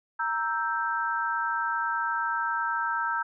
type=chord; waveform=sine; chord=E diminished; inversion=second; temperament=equal; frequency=932.3 / 1318.5 / 1568 Hz; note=Bb5 / E6 / G6; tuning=0 / 0 / 0 cents; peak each=-30 dBFS; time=0.19-3.23 s; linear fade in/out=10 ms; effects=none